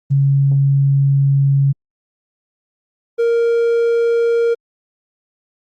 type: tone pair in turn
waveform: sine / triangle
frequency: 138.59 / 466.2 Hz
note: C#3 / A#4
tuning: 0 / 0 cents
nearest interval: octave + major sixth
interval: 2100 cents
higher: second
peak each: -10 dBFS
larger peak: neither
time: 0.1-1.73 / 3.18-4.55 s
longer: first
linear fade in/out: 20 ms
effects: Opus 24 kbps